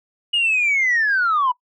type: linear sweep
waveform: sine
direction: down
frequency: 2897 to 966 Hz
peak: -14 dBFS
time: 0.33-1.52 s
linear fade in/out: 10 ms
effects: noise-tail reverb RT60 0.1 s tail -23 dB re dry + tanh soft clip ceiling -12 dBFS